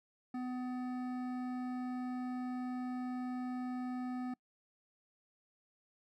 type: tone with hard clipping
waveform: triangle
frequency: 251.2 Hz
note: B3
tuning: 30 cents sharp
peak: -39 dBFS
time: 0.34-4.34 s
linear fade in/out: 5 ms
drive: 16 dB
effects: noise-tail reverb RT60 0.1 s tail -25 dB re dry